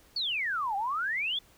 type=exponential two-way sweep; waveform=sine; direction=down then up; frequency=4607 to 766 to 3534 Hz; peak=-28 dBFS; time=0.16-1.39 s; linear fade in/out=5 ms; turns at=0.76 s; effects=pink hiss -60 dBFS RMS until 1.57 s